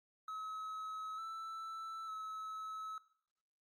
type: tone with pitch steps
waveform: triangle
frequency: 1284 / 1323 / 1294 Hz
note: E6 / E6 / E6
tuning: -46 / +6 / -32 cents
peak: -40 dBFS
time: 0.28-2.98 s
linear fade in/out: 2 ms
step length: 900 ms
effects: noise-tail reverb RT60 0.7 s tail -18 dB re dry + Opus 48 kbps